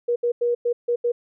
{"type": "tone bursts at uneven times", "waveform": "sine", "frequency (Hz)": 478.8, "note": "A#4", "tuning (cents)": 46, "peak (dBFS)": -18, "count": 6, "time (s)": [[0.08, 0.16], [0.23, 0.32], [0.41, 0.55], [0.65, 0.73], [0.88, 0.96], [1.04, 1.12]], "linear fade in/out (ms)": 10, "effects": []}